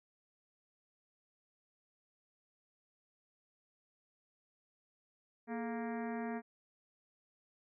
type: harmonic tone with a mistuned harmonic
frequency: 233.1 Hz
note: A#3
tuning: in tune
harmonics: 1 / 2 / 3 / 4 / 5 / 6 / 7 / 8 / 9 / 10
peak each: -39 / -44 / -45 / -50 / -55 / -56 / -53 / -53 / -59 / -60 dBFS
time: 5.47-6.42 s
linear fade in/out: 50 ms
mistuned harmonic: 2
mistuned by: -140 cents
effects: none